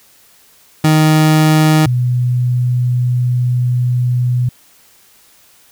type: tone pair in turn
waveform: 30% pulse / sine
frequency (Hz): 155.56 / 123.69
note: D#3 / B2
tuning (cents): 0 / +3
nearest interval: major third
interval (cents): 397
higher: first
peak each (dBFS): -5 / -11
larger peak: first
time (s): 0.84-1.86 / 1.86-4.49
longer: second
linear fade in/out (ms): 5
effects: white hiss -48 dBFS RMS until 5.71 s